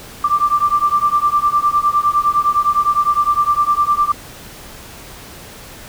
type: beating tone pair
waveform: sine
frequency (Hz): 1174.7 / 1184.5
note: D6 / D6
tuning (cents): 0 / +14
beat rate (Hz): 9.8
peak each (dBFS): -15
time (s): 0.24-4.12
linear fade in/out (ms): 5
effects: pink hiss -36 dBFS RMS until 5.88 s